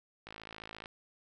click train, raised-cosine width 0.3 ms, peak -29 dBFS, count 33, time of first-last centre 0.27-0.858 s, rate 54.4 Hz, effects none

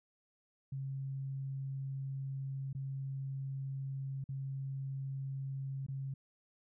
sine tone with dropouts, 135.6 Hz, C#3, 38 cents flat, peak -37 dBFS, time 0.72-6.14 s, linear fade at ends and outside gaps 5 ms, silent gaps 2.73-2.749 / 4.241-4.289 / 5.865-5.884 s, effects none

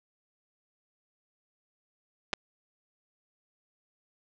clicks, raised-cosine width 0.2 ms, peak -11 dBFS, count 2, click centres 2.331 / 2.336 s, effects low-pass 5000 Hz 12 dB/octave

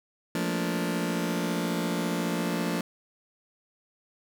sawtooth chord, Bb major seventh, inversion second, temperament just, 174.81 / 218.5 / 233.1 / 291.4 Hz, F3 / A3 / Bb3 / D4, +2 / -12 / 0 / -13 cents, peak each -26 / -31 / -29 / -29 dBFS, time 0.35-2.81 s, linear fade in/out 2 ms, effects none

